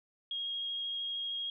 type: tone with vibrato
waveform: sine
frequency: 3268 Hz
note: G#7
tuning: 29 cents flat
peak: -34 dBFS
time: 0.31-1.5 s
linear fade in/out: 2 ms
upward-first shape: sine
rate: 13 Hz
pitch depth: 10 cents each way
effects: none